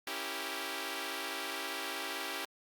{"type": "chord", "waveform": "5% pulse", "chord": "C# diminished seventh", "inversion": "none", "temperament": "equal", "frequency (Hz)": [277.2, 329.6, 392, 466.2], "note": ["C#4", "E4", "G4", "Bb4"], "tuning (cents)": [0, 0, 0, 0], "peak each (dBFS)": [-32, -31, -29, -34], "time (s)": [0.07, 2.45], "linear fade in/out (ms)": 2, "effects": ["Opus 48 kbps"]}